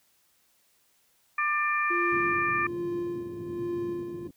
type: harmonic tone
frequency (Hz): 595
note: D5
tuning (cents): +22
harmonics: 2 / 3 / 4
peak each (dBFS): -27 / -29 / -30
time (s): 1.38-2.67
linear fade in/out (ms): 5
type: tone with tremolo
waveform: triangle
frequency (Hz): 347.2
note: F4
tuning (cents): -10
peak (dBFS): -26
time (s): 1.9-4.28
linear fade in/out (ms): 10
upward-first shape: sine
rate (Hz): 1.2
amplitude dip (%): 60
type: band-pass noise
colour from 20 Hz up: pink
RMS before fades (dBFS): -43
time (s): 2.12-4.31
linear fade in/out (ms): 2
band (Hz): 100 to 370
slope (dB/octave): 24
effects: white hiss -67 dBFS RMS until 4.36 s